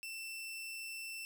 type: tone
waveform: sawtooth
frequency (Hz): 2677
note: E7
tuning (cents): +26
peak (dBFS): -39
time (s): 0.03-1.25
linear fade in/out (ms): 0
effects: none